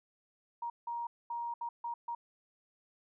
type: tone bursts at uneven times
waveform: sine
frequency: 942 Hz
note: A#5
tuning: 18 cents sharp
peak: -35 dBFS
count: 6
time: 0.62-0.7 / 0.87-1.07 / 1.3-1.54 / 1.61-1.69 / 1.84-1.94 / 2.08-2.15 s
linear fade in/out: 5 ms
effects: none